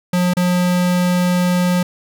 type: tone with dropouts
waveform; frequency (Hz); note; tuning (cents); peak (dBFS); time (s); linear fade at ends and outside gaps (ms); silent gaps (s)
square; 179; F3; +43; -14; 0.13-1.83; 5; 0.337-0.368
effects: none